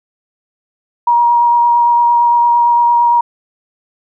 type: tone with vibrato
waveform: sine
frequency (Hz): 950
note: A#5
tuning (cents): +33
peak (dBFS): -7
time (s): 1.07-3.21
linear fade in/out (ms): 5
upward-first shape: sine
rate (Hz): 8.8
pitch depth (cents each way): 10
effects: none